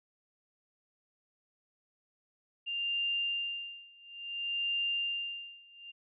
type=tone with tremolo; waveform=sine; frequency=2794 Hz; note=F7; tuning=in tune; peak=-29 dBFS; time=2.66-5.92 s; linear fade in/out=20 ms; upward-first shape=sine; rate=0.58 Hz; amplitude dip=95%; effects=none